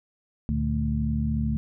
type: tone cluster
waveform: sine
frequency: 72.9 / 116.2 / 148.9 / 220.6 Hz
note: D2 / A#2 / D3 / A3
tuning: -12 / -5 / +24 / +5 cents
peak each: -27 / -34 / -29 / -27 dBFS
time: 0.49-1.57 s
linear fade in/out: 0 ms
effects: none